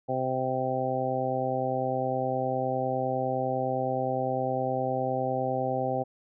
harmonic tone, 129.8 Hz, C3, 13 cents flat, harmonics 1 / 2 / 3 / 4 / 5 / 6, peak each -35 / -35 / -36 / -31 / -33 / -31 dBFS, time 0.08-6.04 s, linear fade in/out 20 ms, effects none

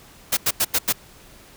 white noise bursts, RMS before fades -19 dBFS, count 5, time 0.32-0.927 s, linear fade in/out 10 ms, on 51 ms, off 88 ms, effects pink hiss -48 dBFS RMS until 1.56 s

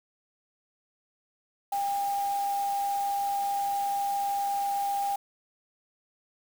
sine tone in noise, 801 Hz, G5, 37 cents sharp, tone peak -26 dBFS, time 1.72-5.16 s, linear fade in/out 5 ms, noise white, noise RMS -43 dBFS, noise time 1.72-5.16 s, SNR +14 dB, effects none

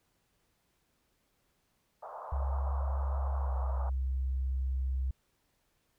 pink band-pass noise, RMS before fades -44 dBFS, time 2.02-3.9 s, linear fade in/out 10 ms, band 550 to 1200 Hz, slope 48 dB/octave
sine tone with pitch glide, 68.2 to 65.38 Hz, C#2 to C2, -28 to -1 cents, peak -29 dBFS, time 2.32-5.11 s, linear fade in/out 5 ms, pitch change -73 cents, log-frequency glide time 3.45-3.51 s
effects pink hiss -75 dBFS RMS until 5.98 s

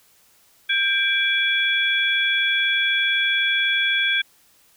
sine tone cluster, 1591 / 2340 / 3368 Hz, G6 / D7 / G#7, +25 / -7 / +24 cents, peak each -22 dBFS, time 0.69-4.22 s, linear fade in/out 10 ms, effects white hiss -57 dBFS RMS until 4.76 s

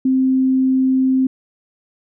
sine tone, 261.6 Hz, C4, in tune, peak -12 dBFS, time 0.05-1.27 s, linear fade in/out 5 ms, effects none

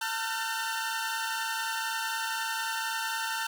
sawtooth tone cluster, 898 / 1361 / 1425 / 1536 / 1807 Hz, A5 / F6 / F6 / G6 / A6, +35 / -45 / +34 / -36 / +46 cents, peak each -30 / -35 / -36 / -32 / -38 dBFS, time 0.01-3.47 s, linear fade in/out 5 ms, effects none

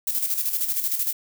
violet noise with tremolo, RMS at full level -23 dBFS, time 0.07-1.13 s, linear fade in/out 5 ms, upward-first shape square, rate 13 Hz, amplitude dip 55%, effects none

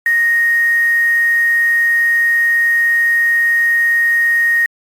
sine tone with quantisation, 1864.7 Hz, A#6, in tune, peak -10 dBFS, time 0.06-4.66 s, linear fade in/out 2 ms, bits 5, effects AAC 64 kbps

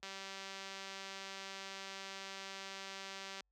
click train, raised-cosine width 0.2 ms, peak -29 dBFS, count 656, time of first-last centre 0.03-3.406 s, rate 194 Hz, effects added 50 Hz sine -57 dBFS peak until 3.51 s + high-pass 200 Hz 12 dB/octave

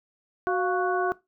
harmonic tone with a mistuned harmonic, 370 Hz, F#4, in tune, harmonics 1 / 2 / 3 / 4, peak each -25 / -28 / -30 / -31 dBFS, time 0.47-1.12 s, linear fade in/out 0 ms, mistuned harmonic 2, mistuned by -86 cents, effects noise-tail reverb RT60 0.2 s tail -19 dB re dry

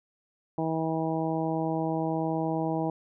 harmonic tone, 161 Hz, E3, 41 cents flat, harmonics 1 / 2 / 3 / 4 / 5 / 6, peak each -32 / -30 / -35 / -34 / -34 / -39 dBFS, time 0.58-2.9 s, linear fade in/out 2 ms, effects none

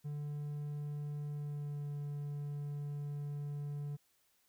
triangle tone with pitch glide, 146.83 to 145.06 Hz, D3 to D3, 0 to -21 cents, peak -36 dBFS, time 0.04-3.97 s, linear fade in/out 20 ms, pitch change -21 cents, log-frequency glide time 1.3-1.89 s, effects white hiss -74 dBFS RMS until 4.48 s

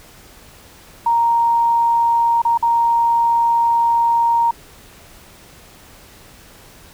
sine tone with dropouts, 932.3 Hz, A#5, in tune, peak -12 dBFS, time 1.06-4.51 s, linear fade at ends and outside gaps 5 ms, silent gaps 2.419-2.45 / 2.576-2.625 s, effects pink hiss -44 dBFS RMS until 6.93 s

